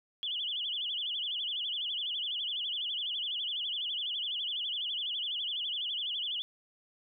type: tone with vibrato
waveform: sine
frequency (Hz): 3164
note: G7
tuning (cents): +15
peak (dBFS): -32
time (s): 0.23-6.42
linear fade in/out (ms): 0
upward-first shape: sine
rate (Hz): 12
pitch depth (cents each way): 180
effects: none